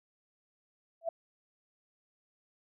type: tone with exponential growth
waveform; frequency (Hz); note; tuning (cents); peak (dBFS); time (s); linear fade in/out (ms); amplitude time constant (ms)
sine; 665; E5; +15; -26; 1.01-1.09; 5; 16
effects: none